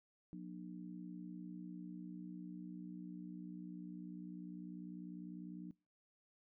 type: harmonic tone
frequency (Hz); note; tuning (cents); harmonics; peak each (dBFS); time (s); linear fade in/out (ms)
60.1; B1; -46; 3 / 4 / 5; -48 / -55 / -51; 0.33-5.71; 0
effects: noise-tail reverb RT60 0.3 s tail -24 dB re dry